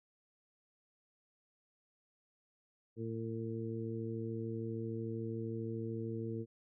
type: harmonic tone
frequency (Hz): 113.2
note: A2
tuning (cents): +50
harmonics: 1 / 2 / 3 / 4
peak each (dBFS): -41 / -43 / -43 / -44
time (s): 2.96-6.46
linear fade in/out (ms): 50
effects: none